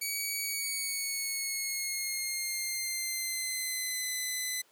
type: tone with pitch glide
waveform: 10% pulse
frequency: 2263 to 2016 Hz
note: C#7 to B6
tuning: +35 to +35 cents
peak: -23 dBFS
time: 0.01-4.62 s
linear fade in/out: 10 ms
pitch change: -200 cents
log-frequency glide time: 0.39-4.12 s
effects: pink hiss -64 dBFS RMS until 4.71 s + high-pass 400 Hz 12 dB/octave